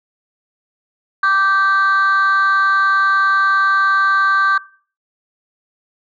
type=tone pair together; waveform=sine; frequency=1169.7 / 1560 Hz; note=D6 / G6; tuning=-7 / -9 cents; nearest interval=perfect fourth; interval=498 cents; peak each=-12 dBFS; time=1.23-4.58 s; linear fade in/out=5 ms; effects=noise-tail reverb RT60 0.4 s tail -19 dB re dry + tanh soft clip ceiling -8 dBFS